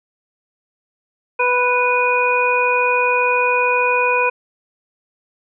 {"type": "harmonic tone", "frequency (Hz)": 493.9, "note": "B4", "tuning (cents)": 0, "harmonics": [1, 2, 3, 5], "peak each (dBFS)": [-19, -18, -24, -18], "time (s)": [1.39, 4.3], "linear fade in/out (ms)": 10, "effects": []}